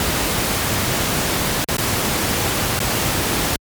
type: noise with dropouts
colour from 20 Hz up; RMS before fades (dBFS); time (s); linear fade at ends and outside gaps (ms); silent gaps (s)
pink; -19; 0-3.56; 1; 1.644-1.686 / 1.769-1.782 / 2.791-2.802
effects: high-pass 60 Hz 12 dB/octave + MP3 96 kbps